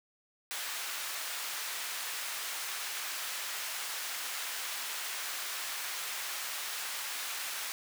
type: high-pass noise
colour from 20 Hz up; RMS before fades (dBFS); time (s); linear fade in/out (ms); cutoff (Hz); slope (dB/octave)
pink; -38; 0.51-7.72; 0; 1300; 12
effects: none